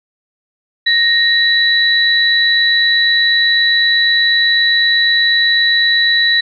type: tone pair together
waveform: sine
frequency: 1863 / 3944 Hz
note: A#6 / B7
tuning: -2 / -3 cents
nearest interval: octave + minor second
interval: 1299 cents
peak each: -12 dBFS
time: 0.86-6.41 s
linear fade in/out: 10 ms
effects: none